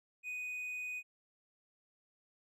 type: tone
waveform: triangle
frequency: 2489 Hz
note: D#7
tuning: in tune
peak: -37 dBFS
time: 0.23-1.03 s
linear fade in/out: 50 ms
effects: none